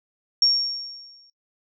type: tone with exponential decay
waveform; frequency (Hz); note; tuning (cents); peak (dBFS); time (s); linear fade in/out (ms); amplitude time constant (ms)
sine; 5530; F8; -18; -13; 0.42-1.3; 2; 190
effects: noise-tail reverb RT60 0.1 s tail -21 dB re dry